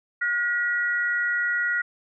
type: tone pair together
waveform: sine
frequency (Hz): 1439 / 1920.8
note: F#6 / B6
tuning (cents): -49 / -49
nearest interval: perfect fourth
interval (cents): 500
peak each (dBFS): -24 / -25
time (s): 0.21-1.82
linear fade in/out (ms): 10
effects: none